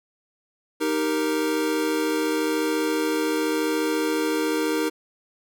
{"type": "chord", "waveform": "square", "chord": "Eb major", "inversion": "none", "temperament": "equal", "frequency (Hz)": [311.1, 392, 466.2], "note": ["Eb4", "G4", "Bb4"], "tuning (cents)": [0, 0, 0], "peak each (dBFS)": [-25, -30, -27], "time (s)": [0.8, 4.9], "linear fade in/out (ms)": 20, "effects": []}